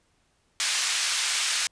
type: band-pass noise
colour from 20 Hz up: white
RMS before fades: -26 dBFS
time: 0.6-1.67 s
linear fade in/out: 0 ms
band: 1500 to 6900 Hz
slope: 12 dB/octave
effects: pink hiss -68 dBFS RMS until 1.71 s + resampled to 22050 Hz

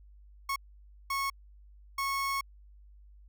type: tone bursts at uneven times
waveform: 30% pulse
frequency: 1098 Hz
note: C#6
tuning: 17 cents flat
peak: -27 dBFS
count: 3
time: 0.49-0.56 / 1.1-1.3 / 1.98-2.41 s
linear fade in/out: 5 ms
effects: added 50 Hz sine -52 dBFS peak until 3.28 s

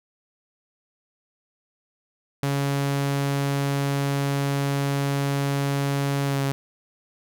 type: tone with pitch glide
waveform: sawtooth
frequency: 140 to 137.75 Hz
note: C#3 to C#3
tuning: +18 to -11 cents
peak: -18 dBFS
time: 2.43-6.52 s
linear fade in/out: 0 ms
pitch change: -29 cents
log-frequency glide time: 6.25-6.41 s
effects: none

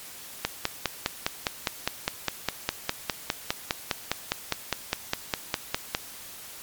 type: click train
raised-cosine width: 0.2 ms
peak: -6 dBFS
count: 28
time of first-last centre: 0.45-5.949 s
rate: 4.91 Hz
effects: white hiss -43 dBFS RMS until 6.62 s + MP3 96 kbps

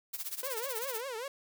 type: noise with tremolo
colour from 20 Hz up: blue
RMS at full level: -36 dBFS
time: 0.13-1.01 s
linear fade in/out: 10 ms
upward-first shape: sine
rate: 16 Hz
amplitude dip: 85%
type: tone with vibrato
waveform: sawtooth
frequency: 492.6 Hz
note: B4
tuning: 5 cents flat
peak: -33 dBFS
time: 0.43-1.28 s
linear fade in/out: 2 ms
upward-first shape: triangle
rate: 5.1 Hz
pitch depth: 250 cents each way
effects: none

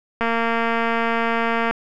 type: click train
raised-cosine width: 0.5 ms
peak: -7 dBFS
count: 346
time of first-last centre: 0.21-1.71 s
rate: 230 Hz
effects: none

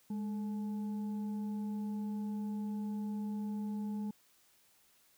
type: tone with frequency modulation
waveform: sine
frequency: 207.7 Hz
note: G#3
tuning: in tune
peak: -35 dBFS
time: 0.1-4.11 s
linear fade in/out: 5 ms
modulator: 649 Hz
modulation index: 0.24
effects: white hiss -68 dBFS RMS until 5.17 s

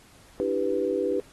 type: chord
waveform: sine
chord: E minor seventh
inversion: third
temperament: equal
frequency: 293.7 / 329.6 / 392 / 493.9 Hz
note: D4 / E4 / G4 / B4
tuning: 0 / 0 / 0 / 0 cents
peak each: -32 / -32 / -27 / -27 dBFS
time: 0.4-1.2 s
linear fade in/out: 0 ms
effects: pink hiss -55 dBFS RMS until 1.32 s + AAC 32 kbps

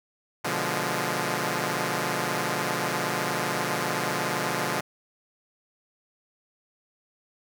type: chord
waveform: 5% pulse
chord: B diminished seventh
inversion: none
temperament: equal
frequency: 123.47 / 146.83 / 174.61 / 207.7 Hz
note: B2 / D3 / F3 / Ab3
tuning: 0 / 0 / 0 / 0 cents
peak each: -21 / -20 / -19 / -21 dBFS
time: 0.44-4.81 s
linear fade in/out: 10 ms
effects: none

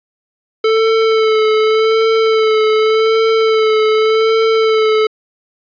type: tone with vibrato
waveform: square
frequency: 440 Hz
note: A4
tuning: in tune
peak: -10 dBFS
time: 0.64-5.07 s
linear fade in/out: 5 ms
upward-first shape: sine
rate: 0.86 Hz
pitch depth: 26 cents each way
effects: resampled to 11025 Hz + 8-bit

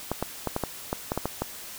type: clicks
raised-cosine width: 1 ms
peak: -12 dBFS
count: 10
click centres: 0.116 / 0.226 / 0.473 / 0.564 / 0.637 / 0.929 / 1.119 / 1.176 / 1.256 / 1.42 s
effects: white hiss -41 dBFS RMS until 1.78 s

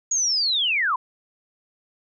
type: linear sweep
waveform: sine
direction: down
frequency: 6760 to 947 Hz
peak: -19 dBFS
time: 0.11-0.96 s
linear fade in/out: 5 ms
effects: none

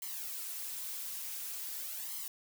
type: noise with flanger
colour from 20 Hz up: blue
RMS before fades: -41 dBFS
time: 0.02-2.28 s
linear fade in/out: 2 ms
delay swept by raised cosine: 0.96 to 5.16 ms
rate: 0.47 Hz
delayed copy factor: +0.75
effects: none

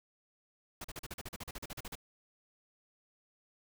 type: noise bursts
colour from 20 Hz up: pink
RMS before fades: -43 dBFS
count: 16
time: 0.81-1.954 s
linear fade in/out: 5 ms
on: 34 ms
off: 40 ms
effects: none

